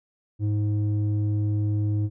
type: tone with low-pass filter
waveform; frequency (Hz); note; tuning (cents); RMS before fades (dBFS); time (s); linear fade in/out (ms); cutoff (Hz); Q
square; 104.9; G#2; +18; -24; 0.39-2.1; 50; 230; 8.8
effects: none